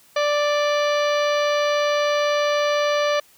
harmonic tone, 587.3 Hz, D5, in tune, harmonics 1 / 2 / 3 / 4 / 5 / 6 / 7 / 8 / 10, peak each -19 / -25 / -29 / -31 / -33 / -35 / -36 / -37 / -39 dBFS, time 0.16-3.2 s, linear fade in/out 5 ms, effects white hiss -54 dBFS RMS until 3.37 s

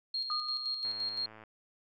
sine tone with tremolo, 4243 Hz, C8, 23 cents sharp, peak -31 dBFS, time 0.14-1.26 s, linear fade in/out 5 ms, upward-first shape square, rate 5.8 Hz, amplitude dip 45%
sine tone with exponential decay, 1230 Hz, D#6, 20 cents flat, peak -33 dBFS, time 0.3-1.04 s, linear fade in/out 1 ms, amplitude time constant 160 ms
click train, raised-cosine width 0.5 ms, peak -36 dBFS, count 65, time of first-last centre 0.85-1.437 s, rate 109 Hz
effects none

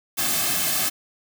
white noise with comb filter, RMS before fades -23 dBFS, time 0.17-0.9 s, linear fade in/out 20 ms, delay 2.1 ms, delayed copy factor -0.85, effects none

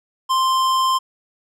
sine tone with hard clipping, 1046.5 Hz, C6, in tune, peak -17 dBFS, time 0.29-0.99 s, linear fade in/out 20 ms, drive 15 dB, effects none

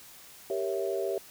sine chord, G diminished seventh, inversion none, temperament equal, 392 / 466.2 / 554.4 / 659.3 Hz, G4 / Bb4 / Db5 / Fb5, 0 / 0 / 0 / 0 cents, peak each -31 / -36 / -35 / -35 dBFS, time 0.5-1.18 s, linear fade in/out 2 ms, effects white hiss -51 dBFS RMS until 1.3 s

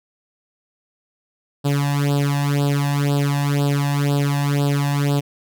sawtooth tone with flanger, 142.6 Hz, C#3, 49 cents sharp, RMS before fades -19 dBFS, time 1.64-5.21 s, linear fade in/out 20 ms, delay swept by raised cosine 0.23 to 1.15 ms, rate 2 Hz, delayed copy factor +0.9, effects none

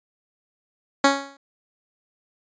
10% pulse tone with exponential decay, 277.1 Hz, C#4, 1 cent flat, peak -3 dBFS, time 1.04-1.37 s, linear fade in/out 5 ms, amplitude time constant 70 ms, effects resampled to 16000 Hz

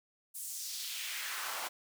pink noise with high-pass filter sweep, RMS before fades -40 dBFS, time 0.34-1.69 s, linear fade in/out 20 ms, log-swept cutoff 9900 to 720 Hz, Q 1.6, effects none

